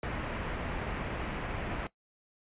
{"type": "low-pass noise", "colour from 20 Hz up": "pink", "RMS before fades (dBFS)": -36, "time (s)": [0.03, 1.87], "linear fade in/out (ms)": 2, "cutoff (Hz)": 2600, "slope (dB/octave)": 24, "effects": ["noise-tail reverb RT60 0.1 s tail -18 dB re dry", "resampled to 8000 Hz"]}